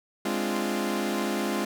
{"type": "chord", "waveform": "sawtooth", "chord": "D half-diminished seventh", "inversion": "second", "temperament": "equal with one note detuned", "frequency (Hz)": [207.7, 261.6, 293.7, 347.2], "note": ["Ab3", "C4", "D4", "F4"], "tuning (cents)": [0, 0, 0, -10], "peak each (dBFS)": [-26, -29, -31, -27], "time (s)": [0.25, 1.65], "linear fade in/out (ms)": 5, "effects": []}